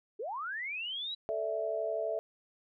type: linear sweep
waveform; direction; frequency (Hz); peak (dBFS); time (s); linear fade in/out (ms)
sine; up; 375.4 to 3961; -35; 0.19-1.15; 10
type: chord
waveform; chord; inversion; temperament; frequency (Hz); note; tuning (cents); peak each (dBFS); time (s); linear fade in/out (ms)
sine; A suspended fourth; none; equal; 440 / 587.3 / 659.3; A4 / D5 / E5; 0 / 0 / 0; -37 / -38 / -33; 1.29-2.19; 0
effects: none